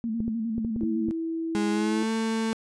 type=tone with vibrato; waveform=sine; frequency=225.2 Hz; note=A3; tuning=40 cents sharp; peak=-26 dBFS; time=0.04-1.11 s; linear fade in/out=0 ms; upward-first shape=square; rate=9.8 Hz; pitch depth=53 cents each way
type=clicks; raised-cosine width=3 ms; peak=-21 dBFS; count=7; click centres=0.204 / 0.28 / 0.581 / 0.648 / 0.762 / 0.834 / 1.086 s
type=tone; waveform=sine; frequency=327.3 Hz; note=E4; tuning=12 cents flat; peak=-27 dBFS; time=0.81-2.03 s; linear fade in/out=0 ms
type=tone with pitch glide; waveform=35% pulse; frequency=207.3 to 223.5 Hz; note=G#3 to A3; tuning=-3 to +27 cents; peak=-23 dBFS; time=1.55-2.53 s; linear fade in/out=0 ms; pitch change=+130 cents; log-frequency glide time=1.7-2.11 s
effects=resampled to 22050 Hz